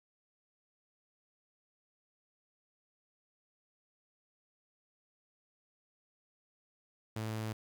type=tone; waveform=sawtooth; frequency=109.7 Hz; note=A2; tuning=5 cents flat; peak=-32 dBFS; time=7.16-7.53 s; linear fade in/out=5 ms; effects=11-bit